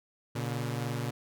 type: tone pair together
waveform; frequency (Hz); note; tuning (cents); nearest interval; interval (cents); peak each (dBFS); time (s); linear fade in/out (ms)
sawtooth; 119.1 / 142.29; A#2 / C#3; +38 / +46; minor third; 308; -29 / -32; 0.35-1.11; 10
effects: none